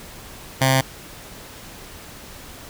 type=tone with notch filter; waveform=10% pulse; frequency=132.4 Hz; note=C3; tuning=21 cents sharp; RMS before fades=-17 dBFS; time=0.61-0.81 s; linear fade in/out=5 ms; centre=370 Hz; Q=0.7; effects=pink hiss -40 dBFS RMS until 2.69 s